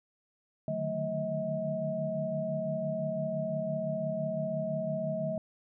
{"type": "tone cluster", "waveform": "sine", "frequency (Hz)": [148.8, 154.7, 184.5, 220.5, 637], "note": ["D3", "D#3", "F#3", "A3", "D#5"], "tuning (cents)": [23, -10, -5, 4, 41], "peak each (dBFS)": [-40, -40, -39, -39, -32], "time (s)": [0.68, 5.38], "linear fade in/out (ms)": 2, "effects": []}